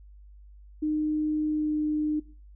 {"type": "tone with pitch glide", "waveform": "sine", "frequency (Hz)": [305.7, 303.4], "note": ["D#4", "D#4"], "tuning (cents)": [-30, -44], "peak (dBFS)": -24, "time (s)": [0.82, 2.2], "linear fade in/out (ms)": 10, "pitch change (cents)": -14, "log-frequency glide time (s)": [1.48, 1.77], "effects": ["noise-tail reverb RT60 0.4 s tail -20 dB re dry", "added 50 Hz sine -47 dBFS peak until 2.55 s"]}